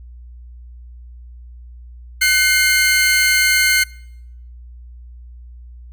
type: tone pair together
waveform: sawtooth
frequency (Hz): 1511 / 2121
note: F#6 / C7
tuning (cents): +36 / +23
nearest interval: tritone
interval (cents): 587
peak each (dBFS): -14 / -10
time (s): 2.21-3.84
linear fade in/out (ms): 10
effects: noise-tail reverb RT60 0.8 s tail -25 dB re dry + added 60 Hz sine -35 dBFS peak until 5.92 s